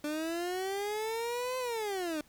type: linear two-way sweep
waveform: 30% pulse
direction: up then down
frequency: 293.4 to 516 to 293.4 Hz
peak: -30 dBFS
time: 0.04-2.21 s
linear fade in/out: 2 ms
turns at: 1.58 s
effects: pink hiss -63 dBFS RMS until 2.28 s

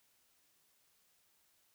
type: silence
effects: white hiss -73 dBFS RMS until 1.74 s

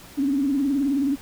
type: tone with vibrato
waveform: sine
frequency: 277.2 Hz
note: C#4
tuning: in tune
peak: -19 dBFS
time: 0.17-1.16 s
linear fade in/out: 20 ms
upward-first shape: sine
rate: 19 Hz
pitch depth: 98 cents each way
effects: pink hiss -45 dBFS RMS until 1.21 s

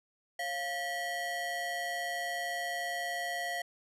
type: ring-modulated tone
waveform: square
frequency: 622.3 Hz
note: D#5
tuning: in tune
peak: -31 dBFS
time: 0.39-3.62 s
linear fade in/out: 5 ms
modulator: 1320 Hz
effects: resampled to 32000 Hz

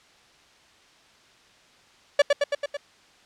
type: tone with echo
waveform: 45% pulse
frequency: 574 Hz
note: D5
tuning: 40 cents flat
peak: -13 dBFS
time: 2.19-2.22 s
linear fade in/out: 5 ms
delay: 110 ms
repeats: 5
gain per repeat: -3 dB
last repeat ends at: 2.77 s
effects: white hiss -56 dBFS RMS until 3.25 s + low-pass 5000 Hz 12 dB/octave

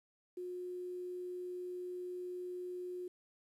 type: tone with quantisation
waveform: sine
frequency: 360.4 Hz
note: F#4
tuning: 45 cents flat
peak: -40 dBFS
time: 0.37-3.08 s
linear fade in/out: 5 ms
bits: 11
effects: resampled to 32000 Hz

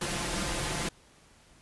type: noise with comb filter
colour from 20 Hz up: pink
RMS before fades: -32 dBFS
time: 0.01-0.89 s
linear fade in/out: 5 ms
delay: 5.8 ms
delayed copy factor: +0.6
effects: pink hiss -59 dBFS RMS until 1.61 s + resampled to 24000 Hz

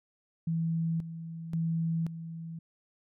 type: tone with tremolo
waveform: sine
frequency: 164.4 Hz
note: E3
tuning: 4 cents flat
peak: -27 dBFS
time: 0.47-2.59 s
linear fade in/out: 5 ms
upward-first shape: square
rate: 0.94 Hz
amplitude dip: 70%
effects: none

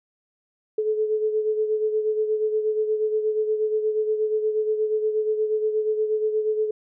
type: beating tone pair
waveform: sine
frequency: 430 / 438.4 Hz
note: A4 / A4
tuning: -40 / -6 cents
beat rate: 8.4 Hz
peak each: -21 / -29 dBFS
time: 0.78-6.71 s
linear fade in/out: 5 ms
effects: none

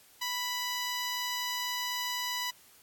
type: tone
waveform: 10% pulse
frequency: 987.8 Hz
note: B5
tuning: in tune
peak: -23 dBFS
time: 0.21-2.51 s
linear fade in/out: 10 ms
effects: white hiss -59 dBFS RMS until 2.82 s + AAC 64 kbps

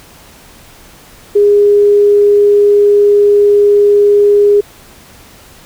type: tone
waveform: sine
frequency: 409.9 Hz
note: G#4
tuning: 23 cents flat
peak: -4 dBFS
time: 1.35-4.61 s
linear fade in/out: 10 ms
effects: pink hiss -39 dBFS RMS until 5.65 s

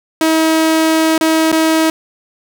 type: tone with dropouts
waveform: sawtooth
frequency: 320 Hz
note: D#4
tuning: 49 cents sharp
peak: -6 dBFS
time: 0.21-1.9 s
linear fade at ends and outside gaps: 2 ms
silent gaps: 1.179-1.21 / 1.518-1.526 s
effects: none

